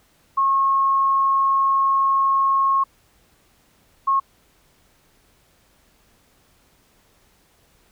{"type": "tone bursts at uneven times", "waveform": "sine", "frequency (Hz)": 1087, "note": "C#6", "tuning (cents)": -34, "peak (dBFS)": -15, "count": 2, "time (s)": [[0.37, 2.84], [4.07, 4.2]], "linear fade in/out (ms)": 10, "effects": ["pink hiss -59 dBFS RMS until 7.91 s"]}